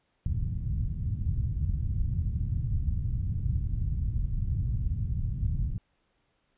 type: low-pass noise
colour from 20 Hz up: white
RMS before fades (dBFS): -29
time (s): 0.26-5.78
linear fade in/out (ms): 2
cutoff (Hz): 120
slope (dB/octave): 24
effects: pink hiss -73 dBFS RMS until 6.57 s + resampled to 8000 Hz